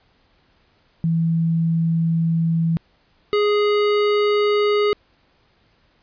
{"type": "tone pair in turn", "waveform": ["sine", "square"], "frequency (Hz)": [164.81, 415.3], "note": ["E3", "G#4"], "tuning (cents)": [0, 0], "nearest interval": "octave + major third", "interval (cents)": 1600, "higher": "second", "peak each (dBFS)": -16, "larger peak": "neither", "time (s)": [[1.04, 2.77], [3.33, 4.93]], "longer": "first", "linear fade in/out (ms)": 0, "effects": ["pink hiss -60 dBFS RMS until 6.02 s", "resampled to 11025 Hz"]}